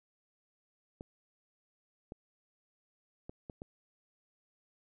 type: clicks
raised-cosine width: 2 ms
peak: -30 dBFS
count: 5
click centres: 1.009 / 2.121 / 3.295 / 3.498 / 3.619 s
effects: none